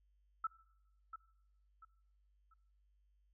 sine tone with echo, 1317 Hz, E6, 2 cents flat, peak -34 dBFS, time 0.44-0.47 s, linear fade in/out 5 ms, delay 690 ms, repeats 3, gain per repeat -10 dB, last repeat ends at 2.54 s, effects noise-tail reverb RT60 0.9 s tail -20 dB re dry + added 50 Hz sine -70 dBFS peak until 3.33 s

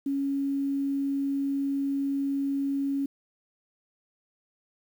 sine tone with quantisation, 277.2 Hz, C#4, in tune, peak -25 dBFS, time 0.06-3.06 s, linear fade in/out 5 ms, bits 9, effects none

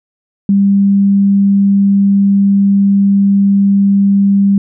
sine tone, 198.5 Hz, G3, 22 cents sharp, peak -6 dBFS, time 0.49-4.58 s, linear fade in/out 2 ms, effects none

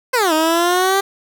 15% pulse exponential two-way sweep, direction down then up, 531 to 310 to 396.6 Hz, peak -7 dBFS, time 0.13-1.01 s, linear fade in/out 10 ms, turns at 0.33 s, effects none

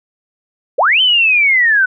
sine linear two-way sweep, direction up then down, 420 to 3108 to 1474 Hz, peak -8 dBFS, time 0.78-1.86 s, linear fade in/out 10 ms, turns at 1.01 s, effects none

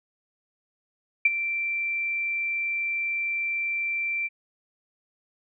sine tone with ADSR envelope, 2349 Hz, D7, in tune, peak -13 dBFS, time 1.25-4.29 s, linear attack 6 ms, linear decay 29 ms, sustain -12 dB, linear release 33 ms, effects none

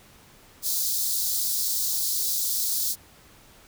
white high-pass noise, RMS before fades -26 dBFS, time 0.62-2.96 s, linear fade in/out 50 ms, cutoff 3900 Hz, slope 48 dB/octave, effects pink hiss -53 dBFS RMS until 3.67 s

